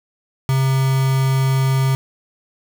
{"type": "tone with quantisation", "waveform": "triangle", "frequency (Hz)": 133.3, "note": "C3", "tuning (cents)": 33, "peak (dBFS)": -12, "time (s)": [0.49, 1.95], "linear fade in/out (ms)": 0, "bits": 4, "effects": []}